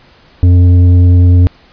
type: tone with tanh clipping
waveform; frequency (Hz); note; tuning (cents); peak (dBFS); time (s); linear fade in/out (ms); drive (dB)
triangle; 89; F2; +33; -4; 0.43-1.47; 0; 12
effects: pink hiss -44 dBFS RMS until 1.72 s + resampled to 11025 Hz